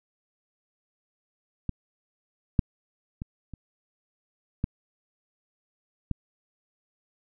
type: clicks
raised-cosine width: 5 ms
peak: -16 / -7 / -21 / -27 / -13 / -15 dBFS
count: 6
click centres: 1.693 / 2.592 / 3.219 / 3.537 / 4.641 / 6.113 s
effects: none